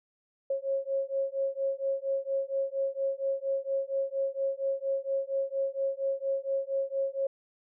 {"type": "beating tone pair", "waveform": "sine", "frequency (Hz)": [542, 546.3], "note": ["C#5", "C#5"], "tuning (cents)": [-39, -25], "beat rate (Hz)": 4.3, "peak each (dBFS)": -31, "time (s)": [0.5, 7.27], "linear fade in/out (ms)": 5, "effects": []}